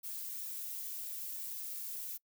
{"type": "noise with flanger", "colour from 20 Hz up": "violet", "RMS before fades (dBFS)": -42, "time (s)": [0.03, 2.18], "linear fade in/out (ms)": 20, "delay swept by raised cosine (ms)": [2, 3.2], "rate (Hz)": 0.58, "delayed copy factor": -0.55, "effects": ["noise-tail reverb RT60 0.1 s tail -25 dB re dry"]}